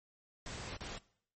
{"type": "noise with dropouts", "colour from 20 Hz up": "pink", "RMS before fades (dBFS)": -44, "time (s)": [0.46, 0.98], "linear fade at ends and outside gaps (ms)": 1, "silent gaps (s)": [0.767, 0.807], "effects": ["noise-tail reverb RT60 0.6 s tail -20 dB re dry", "MP3 32 kbps"]}